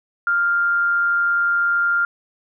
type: tone with amplitude modulation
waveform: sine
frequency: 1396.9 Hz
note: F6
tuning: in tune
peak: -14 dBFS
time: 0.27-2.05 s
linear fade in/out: 2 ms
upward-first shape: sine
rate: 171 Hz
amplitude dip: 30%
effects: none